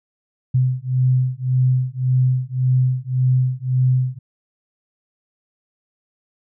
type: beating tone pair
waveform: sine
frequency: 127.2 / 129 Hz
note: C3 / C3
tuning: -48 / -24 cents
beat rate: 1.8 Hz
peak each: -18 dBFS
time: 0.54-4.19 s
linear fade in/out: 10 ms
effects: none